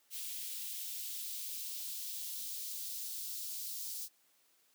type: noise with high-pass filter sweep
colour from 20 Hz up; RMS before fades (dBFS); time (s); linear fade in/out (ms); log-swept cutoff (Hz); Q
blue; -42; 0.1-4.09; 50; 2900 to 4500; 1.5
effects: white hiss -71 dBFS RMS until 4.74 s + high-pass 200 Hz 12 dB/octave